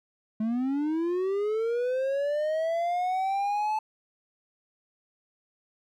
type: linear sweep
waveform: triangle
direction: up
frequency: 213.2 to 872 Hz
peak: -23 dBFS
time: 0.4-3.79 s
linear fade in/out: 5 ms
effects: none